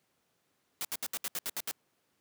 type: noise bursts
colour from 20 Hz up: white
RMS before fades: -35 dBFS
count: 9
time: 0.81-1.712 s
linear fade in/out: 0 ms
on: 38 ms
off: 70 ms
effects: pink hiss -75 dBFS RMS until 2.2 s + high-pass 150 Hz 12 dB/octave